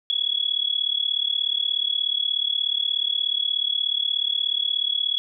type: tone with amplitude modulation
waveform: sine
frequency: 3366 Hz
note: G#7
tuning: 23 cents sharp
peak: -17 dBFS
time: 0.1-5.18 s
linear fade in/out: 0 ms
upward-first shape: sine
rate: 36.7 Hz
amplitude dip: 90%
effects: none